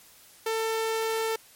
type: tone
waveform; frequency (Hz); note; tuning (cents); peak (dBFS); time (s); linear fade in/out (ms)
sawtooth; 446.5; A4; +25; -22; 0.46-1.36; 5
effects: white hiss -54 dBFS RMS until 1.55 s + MP3 64 kbps